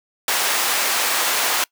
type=high-pass noise; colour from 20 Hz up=pink; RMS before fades=-20 dBFS; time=0.28-1.64 s; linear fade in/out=2 ms; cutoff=780 Hz; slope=12 dB/octave; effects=noise-tail reverb RT60 0.1 s tail -24 dB re dry